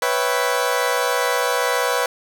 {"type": "chord", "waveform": "20% pulse", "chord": "C# half-diminished seventh", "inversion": "third", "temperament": "equal", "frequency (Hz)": [493.9, 554.4, 659.3, 784], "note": ["B4", "C#5", "E5", "G5"], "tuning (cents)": [0, 0, 0, 0], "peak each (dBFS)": [-16, -19, -21, -22], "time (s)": [0.02, 2.06], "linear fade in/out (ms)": 2, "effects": []}